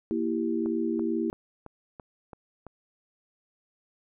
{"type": "chord", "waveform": "sine", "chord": "E diminished", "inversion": "second", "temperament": "equal", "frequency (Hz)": [233.1, 329.6, 392], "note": ["Bb3", "E4", "G4"], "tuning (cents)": [0, 0, 0], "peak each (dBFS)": [-30, -28, -32], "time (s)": [0.11, 1.3], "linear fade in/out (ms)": 0}
{"type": "click train", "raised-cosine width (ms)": 1, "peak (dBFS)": -28, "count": 7, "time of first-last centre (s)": [0.66, 2.667], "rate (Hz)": 2.99}
{"effects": []}